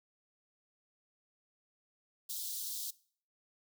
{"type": "high-pass noise", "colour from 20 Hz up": "white", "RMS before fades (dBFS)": -40, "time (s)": [2.29, 2.91], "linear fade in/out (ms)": 10, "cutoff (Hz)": 3500, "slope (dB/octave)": 48, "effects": ["noise-tail reverb RT60 0.5 s tail -21 dB re dry"]}